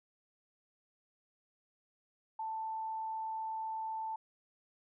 sine tone, 884 Hz, A5, 8 cents sharp, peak -36 dBFS, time 2.39-4.16 s, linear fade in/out 5 ms, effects none

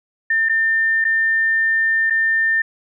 sine tone with dropouts, 1800 Hz, A6, 39 cents sharp, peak -14 dBFS, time 0.3-2.62 s, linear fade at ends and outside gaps 5 ms, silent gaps 0.488-0.494 / 1.043-1.049 / 2.1-2.105 s, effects none

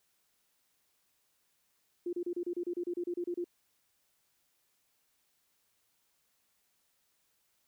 sine tone bursts, 349.9 Hz, F4, 3 cents sharp, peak -32 dBFS, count 14, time 2.06-3.443 s, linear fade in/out 5 ms, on 70 ms, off 31 ms, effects white hiss -75 dBFS RMS until 7.67 s

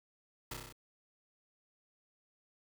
pink noise with echo, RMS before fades -41 dBFS, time 0.51-0.54 s, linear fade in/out 5 ms, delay 31 ms, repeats 6, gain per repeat -2 dB, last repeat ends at 0.726 s, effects none

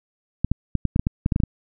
clicks, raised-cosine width 5 ms, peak -7 dBFS, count 12, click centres 0.446 / 0.516 / 0.753 / 0.853 / 0.961 / 0.995 / 1.069 / 1.261 / 1.322 / 1.361 / 1.402 / 1.436 s, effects none

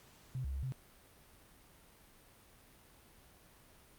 sine tone with pitch steps, 129 / 67.3 / 67.7 / 130.5 Hz, C3 / C2 / C#2 / C3, -24 / +49 / -40 / -4 cents, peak -36 dBFS, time 0.35-0.722 s, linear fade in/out 0 ms, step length 93 ms, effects pink hiss -62 dBFS RMS until 3.98 s + Opus 48 kbps

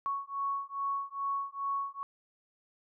sine beating tone pair, 1108.7 / 1111.1 Hz, C#6 / C#6, 0 / +4 cents, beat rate 2.4 Hz, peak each -35 / -35 dBFS, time 0.06-2.03 s, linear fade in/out 0 ms, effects none

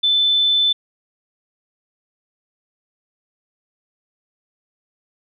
sine tone, 3520 Hz, A7, in tune, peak -13 dBFS, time 0.03-0.73 s, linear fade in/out 10 ms, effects none

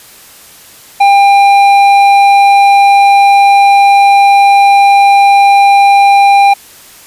triangle tone with hard clipping, 799 Hz, G5, 33 cents sharp, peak -4 dBFS, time 1-6.54 s, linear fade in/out 10 ms, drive 12 dB, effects white hiss -36 dBFS RMS until 7.06 s + resampled to 32000 Hz

